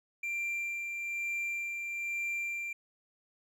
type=tone with tremolo; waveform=triangle; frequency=2368 Hz; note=D7; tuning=14 cents sharp; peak=-30 dBFS; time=0.23-2.73 s; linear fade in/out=5 ms; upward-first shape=sine; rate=1.1 Hz; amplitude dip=35%; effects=none